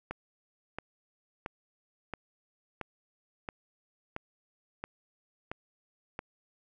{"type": "click train", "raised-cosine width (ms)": 0.5, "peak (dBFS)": -21, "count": 10, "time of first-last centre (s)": [0.11, 6.191], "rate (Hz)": 1.48, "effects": []}